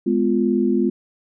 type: chord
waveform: sine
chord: F diminished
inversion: first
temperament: just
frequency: 209.5 / 251.4 / 349.2 Hz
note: Ab3 / Cb4 / F4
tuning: +15 / +31 / 0 cents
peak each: -20 dBFS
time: 0.06-0.9 s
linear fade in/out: 10 ms
effects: none